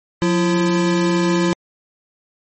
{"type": "tone pair together", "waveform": "square", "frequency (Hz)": [178.34, 339.5], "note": ["F3", "F4"], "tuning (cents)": [37, -49], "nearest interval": "major seventh", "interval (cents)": 1114, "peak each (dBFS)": -18, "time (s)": [0.22, 1.53], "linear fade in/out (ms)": 0, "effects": ["MP3 32 kbps"]}